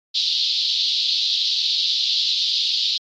pink band-pass noise, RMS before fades -21 dBFS, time 0.14-2.98 s, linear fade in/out 20 ms, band 3500 to 4600 Hz, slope 48 dB/octave, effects AAC 32 kbps

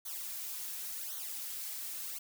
blue noise with flanger, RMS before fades -41 dBFS, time 0.05-2.19 s, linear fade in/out 10 ms, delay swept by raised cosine 0.39 to 4.39 ms, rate 0.91 Hz, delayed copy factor -0.95, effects none

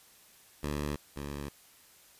10% pulse tone pair in turn, 73.42 / 71.54 Hz, D2 / D2, 0 / -45 cents, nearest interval unison, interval 45 cents, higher first, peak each -24 / -29 dBFS, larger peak first, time 0.63-0.96 / 1.16-1.49 s, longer neither, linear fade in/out 5 ms, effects white hiss -59 dBFS RMS until 2.19 s + resampled to 32000 Hz

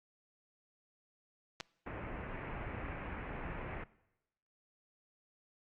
clicks, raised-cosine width 0.2 ms, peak -24 dBFS, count 2, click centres 1.602 / 1.608 s
pink low-pass noise, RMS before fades -43 dBFS, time 1.86-3.84 s, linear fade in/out 5 ms, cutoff 2500 Hz, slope 48 dB/octave
effects noise-tail reverb RT60 0.9 s tail -20 dB re dry + Opus 48 kbps

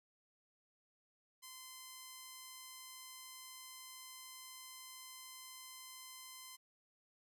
5% pulse tone, 1033 Hz, C6, 22 cents flat, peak -39 dBFS, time 1.42-6.57 s, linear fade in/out 20 ms, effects none

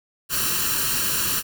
white noise with comb filter, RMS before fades -23 dBFS, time 0.29-1.43 s, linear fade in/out 50 ms, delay 0.7 ms, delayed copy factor +0.75, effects none

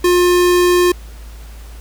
square tone, 355.6 Hz, F4, 31 cents sharp, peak -10 dBFS, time 0.04-0.92 s, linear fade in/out 5 ms, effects added 55 Hz sine -31 dBFS peak until 1.8 s + pink hiss -43 dBFS RMS until 1.8 s

